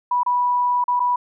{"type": "tone with dropouts", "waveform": "sine", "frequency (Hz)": 981, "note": "B5", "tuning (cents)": -12, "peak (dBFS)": -16, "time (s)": [0.11, 1.16], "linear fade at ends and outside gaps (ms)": 5, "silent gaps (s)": [[0.233, 0.262], [0.841, 0.88], [0.996, 1.001]], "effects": []}